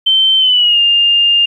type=tone with pitch glide; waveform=sine; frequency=3100 to 2810 Hz; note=G7 to F7; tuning=-20 to +10 cents; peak=-7 dBFS; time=0.06-1.46 s; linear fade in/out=10 ms; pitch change=-170 cents; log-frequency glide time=0.38-0.8 s; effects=8-bit